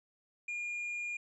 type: tone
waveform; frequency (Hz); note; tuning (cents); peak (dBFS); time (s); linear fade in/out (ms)
triangle; 2420; D#7; -49; -34; 0.48-1.17; 5
effects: resampled to 24000 Hz